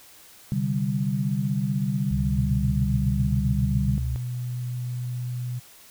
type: chord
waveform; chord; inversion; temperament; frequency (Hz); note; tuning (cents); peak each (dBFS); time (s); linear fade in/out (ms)
sine; C suspended second; none; equal; 130.81 / 146.83 / 196; C3 / D3 / G3; 0 / 0 / 0; -27 / -27 / -26; 0.52-3.98; 0
type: tone with vibrato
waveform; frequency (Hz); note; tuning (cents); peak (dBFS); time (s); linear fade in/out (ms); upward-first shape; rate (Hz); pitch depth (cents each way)
sine; 69.3; C#2; 0; -26; 2.11-4.16; 0; sine; 0.86; 18
type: tone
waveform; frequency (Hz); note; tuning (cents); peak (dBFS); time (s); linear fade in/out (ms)
sine; 123.47; B2; 0; -27; 2.36-5.6; 20
effects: white hiss -50 dBFS RMS until 5.9 s